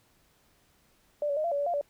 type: tone with pitch steps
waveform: sine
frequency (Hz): 589 / 567 / 616 / 682 / 569 / 574 / 695 / 576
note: D5 / C#5 / D#5 / F5 / C#5 / D5 / F5 / D5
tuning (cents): +5 / +39 / -17 / -41 / +45 / -40 / -9 / -34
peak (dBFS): -26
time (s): 1.22-1.812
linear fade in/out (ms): 2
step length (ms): 74
effects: pink hiss -66 dBFS RMS until 1.89 s